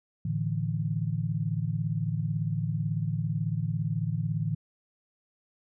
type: chord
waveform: sine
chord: A suspended fourth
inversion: none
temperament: equal with one note detuned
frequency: 110.45 / 146.83 / 164.81 Hz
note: A2 / D3 / E3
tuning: +7 / 0 / 0 cents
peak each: -31 dBFS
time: 0.25-4.55 s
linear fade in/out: 5 ms
effects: none